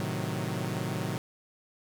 sawtooth chord, A diminished seventh, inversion none, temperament equal, 110 / 130.81 / 155.56 / 185 Hz, A2 / C3 / Eb3 / Gb3, 0 / 0 / 0 / 0 cents, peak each -32 dBFS, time 0-1.18 s, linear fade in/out 0 ms, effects none

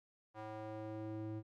square tone with band-pass filter sweep, 108.7 Hz, A2, 21 cents flat, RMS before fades -45 dBFS, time 0.34-1.43 s, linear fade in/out 50 ms, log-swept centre 840 to 250 Hz, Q 1.4, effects none

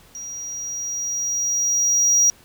triangle tone with level ramp, 5740 Hz, F8, 47 cents sharp, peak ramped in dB -30 to -11 dBFS, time 0.15-2.3 s, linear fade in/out 0 ms, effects pink hiss -51 dBFS RMS until 2.44 s

